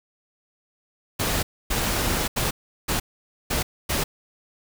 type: noise bursts at uneven times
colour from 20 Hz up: pink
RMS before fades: -24 dBFS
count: 6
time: 1.19-1.43 / 1.7-2.28 / 2.36-2.51 / 2.88-3 / 3.5-3.63 / 3.89-4.04 s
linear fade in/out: 10 ms
effects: none